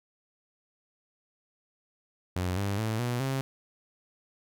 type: tone with pitch steps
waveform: sawtooth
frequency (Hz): 90.6 / 99.95 / 110.26 / 121.64 / 134.19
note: F#2 / G2 / A2 / B2 / C3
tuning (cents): -36 / +34 / +4 / -26 / +44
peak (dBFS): -24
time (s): 2.36-3.41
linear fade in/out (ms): 0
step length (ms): 210
effects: none